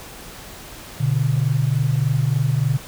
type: tone pair together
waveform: sine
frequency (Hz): 121.4 / 144.79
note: B2 / D3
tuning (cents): -29 / -24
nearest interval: minor third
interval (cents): 305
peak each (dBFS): -19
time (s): 1-2.78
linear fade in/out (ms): 10
effects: pink hiss -38 dBFS RMS until 2.87 s